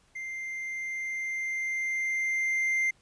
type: tone with level ramp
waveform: triangle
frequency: 2093 Hz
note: C7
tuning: in tune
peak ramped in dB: -33 to -22 dBFS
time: 0.15-2.91 s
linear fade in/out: 10 ms
effects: pink hiss -65 dBFS RMS until 3.01 s + resampled to 22050 Hz